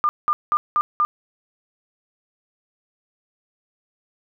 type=tone bursts; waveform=sine; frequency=1203 Hz; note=D6; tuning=41 cents sharp; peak=-15 dBFS; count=5; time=0.04-1.05 s; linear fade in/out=0 ms; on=50 ms; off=190 ms; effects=none